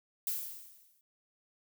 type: noise with exponential decay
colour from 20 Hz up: violet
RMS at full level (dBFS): -32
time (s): 0.27-1.01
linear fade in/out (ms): 1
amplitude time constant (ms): 160
effects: none